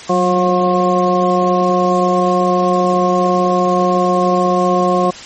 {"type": "harmonic tone with a mistuned harmonic", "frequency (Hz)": 179.6, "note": "F3", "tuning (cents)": 49, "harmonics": [1, 2, 3, 4, 6], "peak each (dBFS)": [-17, -17, -17, -17, -17], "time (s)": [0.09, 5.11], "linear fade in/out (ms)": 10, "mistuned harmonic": 1, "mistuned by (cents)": 44, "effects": ["white hiss -32 dBFS RMS until 5.25 s", "MP3 32 kbps"]}